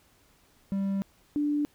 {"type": "tone pair in turn", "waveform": ["triangle", "sine"], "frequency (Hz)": [196, 293.7], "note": ["G3", "D4"], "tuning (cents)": [0, 0], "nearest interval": "perfect fifth", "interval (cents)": 700, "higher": "second", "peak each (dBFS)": -24, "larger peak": "neither", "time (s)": [[0.72, 1.02], [1.36, 1.65]], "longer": "first", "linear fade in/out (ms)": 0, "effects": ["pink hiss -63 dBFS RMS until 1.74 s"]}